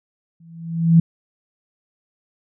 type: tone with exponential growth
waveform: sine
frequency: 165.8 Hz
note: E3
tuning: 10 cents sharp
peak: -6 dBFS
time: 0.4-1 s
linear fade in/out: 5 ms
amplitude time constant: 130 ms
effects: none